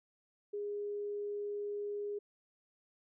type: tone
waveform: sine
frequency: 411 Hz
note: G#4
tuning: 18 cents flat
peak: -36 dBFS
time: 0.53-2.19 s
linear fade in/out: 10 ms
effects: none